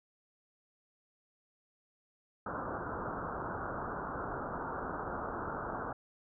white low-pass noise, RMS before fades -39 dBFS, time 2.46-5.93 s, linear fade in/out 5 ms, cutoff 1500 Hz, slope 96 dB/octave, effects none

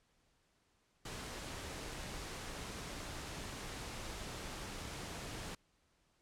pink noise, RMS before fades -45 dBFS, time 1.05-5.55 s, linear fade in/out 5 ms, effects pink hiss -75 dBFS RMS until 6.21 s + low-pass 9000 Hz 12 dB/octave

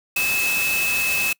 sine tone in noise, 2600 Hz, E7, 24 cents flat, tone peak -20 dBFS, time 0.16-1.33 s, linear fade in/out 5 ms, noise white, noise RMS -26 dBFS, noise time 0.16-1.33 s, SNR +3 dB, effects noise-tail reverb RT60 0.1 s tail -24 dB re dry

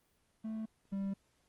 triangle tone pair in turn, 220 / 196.12 Hz, A3 / G3, 0 / +1 cents, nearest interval major second, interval 199 cents, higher first, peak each -35 / -32 dBFS, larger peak second, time 0.44-0.66 / 0.92-1.14 s, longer neither, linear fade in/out 10 ms, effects pink hiss -74 dBFS RMS until 1.48 s + Opus 24 kbps

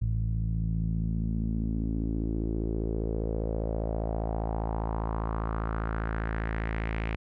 sawtooth tone with low-pass filter sweep, 55 Hz, A1, in tune, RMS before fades -30 dBFS, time 0.01-7.16 s, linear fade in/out 10 ms, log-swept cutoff 120 to 2400 Hz, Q 3.2, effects none

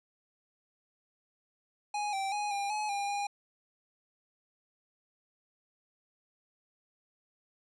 square tone with pitch steps, 830 / 779 / 830 / 803 / 848 / 805 / 812 Hz, G#5 / G5 / G#5 / G5 / G#5 / G5 / G#5, -1 / -11 / -1 / +41 / +36 / +46 / -39 cents, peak -32 dBFS, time 1.94-3.27 s, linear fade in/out 5 ms, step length 190 ms, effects resampled to 22050 Hz

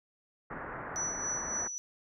white low-pass noise, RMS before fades -41 dBFS, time 0.5-1.68 s, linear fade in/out 10 ms, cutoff 1800 Hz, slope 48 dB/octave
sine tone with tremolo, 5920 Hz, F#8, in tune, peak -31 dBFS, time 0.96-1.78 s, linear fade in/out 0 ms, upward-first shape sine, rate 3.6 Hz, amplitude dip 50%
effects none

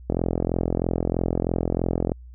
click train, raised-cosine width 2 ms, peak -9 dBFS, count 88, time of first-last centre 0.1-2.119 s, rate 43.1 Hz, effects added 61 Hz sine -40 dBFS peak until 2.34 s

